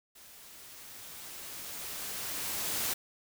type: noise with level ramp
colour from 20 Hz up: white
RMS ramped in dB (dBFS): -54 to -32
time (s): 0.15-2.94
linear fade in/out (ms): 10
effects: none